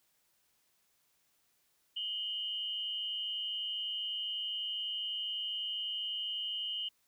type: tone pair together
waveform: sine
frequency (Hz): 2884 / 3096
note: F#7 / G7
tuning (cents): -45 / -22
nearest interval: minor second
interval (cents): 123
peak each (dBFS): -37 / -38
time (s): 1.96-6.89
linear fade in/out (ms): 10
effects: white hiss -74 dBFS RMS until 7.07 s